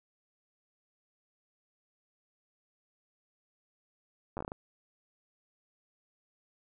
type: slowing click train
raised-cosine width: 1 ms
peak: -24 dBFS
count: 8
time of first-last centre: 4.37-4.519 s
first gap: 9 ms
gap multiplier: 1.28
effects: none